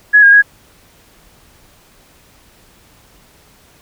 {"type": "tone with pitch steps", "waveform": "sine", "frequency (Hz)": [1682, 1625, 1658], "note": ["G#6", "G#6", "G#6"], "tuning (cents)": [22, -38, -3], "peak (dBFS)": -3, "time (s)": [0.13, 0.424], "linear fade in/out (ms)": 20, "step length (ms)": 98, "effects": ["pink hiss -48 dBFS RMS until 3.81 s"]}